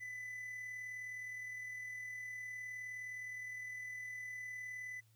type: tone with amplitude modulation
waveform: triangle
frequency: 2000 Hz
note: B6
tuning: 21 cents sharp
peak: -40 dBFS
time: 0-5.01 s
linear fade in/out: 20 ms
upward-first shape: sine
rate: 39.5 Hz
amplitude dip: 35%
effects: added 111 Hz sine -66 dBFS peak until 5.15 s + white hiss -75 dBFS RMS until 5.15 s